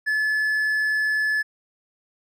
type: tone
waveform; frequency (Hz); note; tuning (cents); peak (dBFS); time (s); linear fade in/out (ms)
triangle; 1724; A6; -36; -18; 0.06-1.43; 20
effects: none